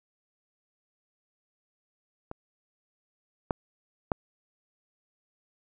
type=clicks; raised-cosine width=1 ms; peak=-23 / -12 / -11 dBFS; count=3; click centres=2.314 / 3.508 / 4.118 s; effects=none